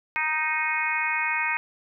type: harmonic tone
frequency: 311.2 Hz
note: D#4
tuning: in tune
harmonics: 3 / 4 / 5 / 6 / 7 / 8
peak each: -30 / -35 / -32 / -31 / -28 / -29 dBFS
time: 0.16-1.57 s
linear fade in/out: 0 ms
effects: none